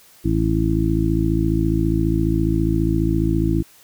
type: harmonic tone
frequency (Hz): 54.7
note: A1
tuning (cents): -9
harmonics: 1 / 2 / 3 / 4 / 5 / 6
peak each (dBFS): -22 / -23 / -23 / -31 / -24 / -21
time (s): 0.24-3.63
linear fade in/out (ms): 20
effects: white hiss -50 dBFS RMS until 3.83 s